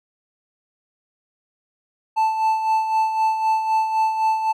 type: tone with tremolo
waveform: triangle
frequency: 880 Hz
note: A5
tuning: in tune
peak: -13 dBFS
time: 2.16-4.53 s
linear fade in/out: 20 ms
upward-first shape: sine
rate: 3.9 Hz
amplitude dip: 55%
effects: none